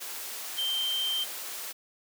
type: tone in noise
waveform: sine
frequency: 3136 Hz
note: G7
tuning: in tune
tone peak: -27 dBFS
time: 0.57-1.25 s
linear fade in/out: 20 ms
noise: white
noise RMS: -38 dBFS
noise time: 0-1.73 s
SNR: +8 dB
effects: high-pass 400 Hz 12 dB/octave